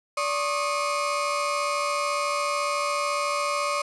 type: tone cluster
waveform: 35% pulse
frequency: 580 / 1086 / 1238 Hz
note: D5 / C#6 / D#6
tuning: -22 / -36 / -9 cents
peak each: -27 dBFS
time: 0.17-3.82 s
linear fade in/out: 5 ms
effects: resampled to 24000 Hz